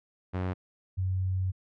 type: tone pair in turn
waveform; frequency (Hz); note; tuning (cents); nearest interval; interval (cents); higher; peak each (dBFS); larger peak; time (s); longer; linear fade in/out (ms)
sawtooth / sine; 92 / 93.45; F#2 / F#2; -9 / +18; unison; 27; second; -25 / -26; first; 0.33-0.54 / 0.97-1.52; second; 20
effects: low-pass 2000 Hz 12 dB/octave